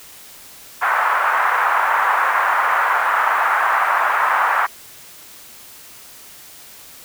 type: band-pass noise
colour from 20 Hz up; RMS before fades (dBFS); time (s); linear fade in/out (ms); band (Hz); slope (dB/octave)
pink; -17; 0.81-4.67; 20; 900 to 1600; 24
effects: white hiss -41 dBFS RMS until 7.04 s